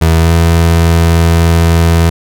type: tone with pitch glide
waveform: 30% pulse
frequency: 81.7 to 83.42 Hz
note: E2 to E2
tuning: -15 to +21 cents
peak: -3 dBFS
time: 0.01-2.1 s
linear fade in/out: 10 ms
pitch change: +36 cents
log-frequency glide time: 0.17-0.31 s
effects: none